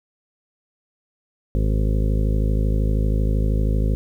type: harmonic tone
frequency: 52.8 Hz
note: G#1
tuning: 29 cents sharp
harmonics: 1 / 2 / 3 / 4 / 5 / 7 / 8 / 9 / 10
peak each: -18 / -24 / -28 / -30 / -32 / -35 / -36 / -37 / -38 dBFS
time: 1.55-3.95 s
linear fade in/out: 0 ms
effects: 9-bit